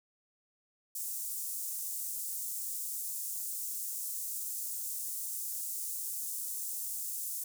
pink high-pass noise, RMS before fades -38 dBFS, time 0.95-7.44 s, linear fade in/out 5 ms, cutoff 7600 Hz, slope 24 dB/octave, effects none

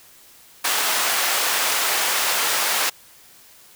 pink high-pass noise, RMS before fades -21 dBFS, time 0.64-2.9 s, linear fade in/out 10 ms, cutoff 840 Hz, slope 12 dB/octave, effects white hiss -49 dBFS RMS until 3.75 s

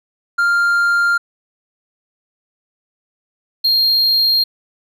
triangle tone pair in turn, 1396.9 / 4219 Hz, F6 / C8, 0 / +14 cents, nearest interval octave + perfect fifth, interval 1914 cents, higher second, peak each -10 dBFS, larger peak neither, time 0.38-1.18 / 3.64-4.44 s, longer neither, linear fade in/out 10 ms, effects none

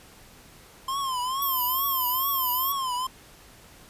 square tone with vibrato, 1046.5 Hz, C6, in tune, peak -27 dBFS, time 0.88-3.07 s, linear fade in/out 5 ms, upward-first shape triangle, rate 2.3 Hz, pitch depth 130 cents each way
sine tone, 13290 Hz, G#9, in tune, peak -25 dBFS, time 1.42-2.72 s, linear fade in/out 0 ms
effects pink hiss -51 dBFS RMS until 3.89 s + resampled to 32000 Hz

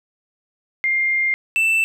sine / triangle tone pair in turn, 2111 / 2660 Hz, C7 / E7, +15 / +15 cents, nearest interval major third, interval 400 cents, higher second, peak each -16 / -13 dBFS, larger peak second, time 0.84-1.34 / 1.56-1.84 s, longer first, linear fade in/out 0 ms, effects none

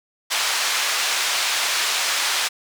white band-pass noise, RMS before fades -22 dBFS, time 0.3-2.49 s, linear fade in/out 20 ms, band 830 to 5400 Hz, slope 12 dB/octave, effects none

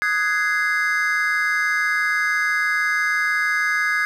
triangle chord, Ab dominant seventh, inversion second, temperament just, 1245.9 / 1495.1 / 1661.2 / 2077 Hz, Eb6 / Gb6 / Ab6 / C7, +2 / +18 / 0 / -13 cents, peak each -25 / -25 / -19 / -22 dBFS, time 0.02-4.05 s, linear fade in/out 0 ms, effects none

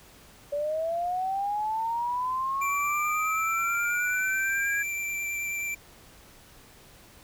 sine linear sweep, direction up, 570 to 1661.2 Hz, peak -26 dBFS, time 0.52-4.83 s, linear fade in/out 10 ms
square tone with vibrato, 2349 Hz, D7, in tune, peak -30 dBFS, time 2.61-5.75 s, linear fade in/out 10 ms, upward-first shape sine, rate 9.3 Hz, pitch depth 10 cents each way
effects pink hiss -53 dBFS RMS until 7.23 s

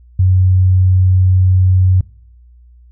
sine tone, 92.7 Hz, F#2, 4 cents sharp, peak -7 dBFS, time 0.19-2.01 s, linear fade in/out 5 ms, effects noise-tail reverb RT60 0.6 s tail -22 dB re dry + added 60 Hz sine -40 dBFS peak until 2.91 s

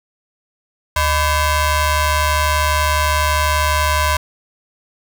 sawtooth ring-modulated tone, 539 Hz, C#5, 49 cents flat, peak -7 dBFS, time 0.96-4.17 s, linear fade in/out 5 ms, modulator 465 Hz, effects none

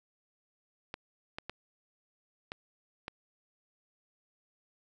clicks, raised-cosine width 0.3 ms, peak -22 dBFS, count 5, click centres 0.941 / 1.385 / 1.496 / 2.519 / 3.081 s, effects none

